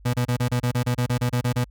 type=tone bursts; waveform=35% pulse; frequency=122.7 Hz; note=B2; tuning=11 cents flat; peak=-18 dBFS; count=14; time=0.05-1.644 s; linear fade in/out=10 ms; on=86 ms; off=30 ms; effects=added 50 Hz sine -45 dBFS peak until 1.7 s